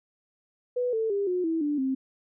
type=tone with pitch steps; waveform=sine; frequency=493.9 / 445.1 / 401.2 / 361.6 / 325.9 / 293.7 / 264.7 Hz; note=B4 / A4 / G4 / F#4 / E4 / D4 / C4; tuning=0 / +20 / +40 / -40 / -20 / 0 / +20 cents; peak=-24 dBFS; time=0.76-1.95 s; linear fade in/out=10 ms; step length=170 ms; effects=none